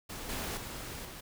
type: noise with level steps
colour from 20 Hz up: pink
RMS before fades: -42 / -37 / -42 / -46 dBFS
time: 0.09-1.21 s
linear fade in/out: 10 ms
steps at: 0.29 / 0.57 / 1.05 s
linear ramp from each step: 2 ms
effects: none